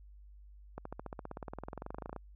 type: accelerating click train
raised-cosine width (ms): 1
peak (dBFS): -27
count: 28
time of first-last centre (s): 0.78-2.163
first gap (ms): 74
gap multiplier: 0.97
effects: added 50 Hz sine -52 dBFS peak until 2.35 s